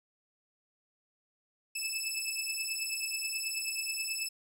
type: beating tone pair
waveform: 15% pulse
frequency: 2615 / 2624.3 Hz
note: E7 / E7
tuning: -15 / -8 cents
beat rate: 9.3 Hz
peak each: -29 dBFS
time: 1.75-4.29 s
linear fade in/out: 10 ms
effects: none